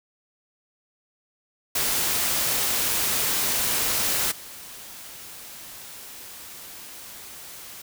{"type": "noise with level steps", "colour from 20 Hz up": "white", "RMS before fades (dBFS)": [-24, -41], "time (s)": [1.75, 7.82], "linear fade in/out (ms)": 5, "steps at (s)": 4.31, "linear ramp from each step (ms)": 10, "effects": []}